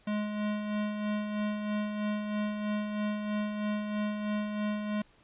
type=tone with tremolo; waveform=square; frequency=209.8 Hz; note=G#3; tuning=18 cents sharp; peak=-29 dBFS; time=0.07-5.02 s; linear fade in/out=5 ms; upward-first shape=sine; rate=3.1 Hz; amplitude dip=45%; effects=pink hiss -63 dBFS RMS until 5.23 s + resampled to 8000 Hz